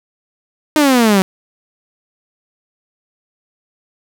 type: exponential sweep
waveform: sawtooth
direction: down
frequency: 312.4 to 185 Hz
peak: -5 dBFS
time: 0.76-1.22 s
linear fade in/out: 0 ms
effects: none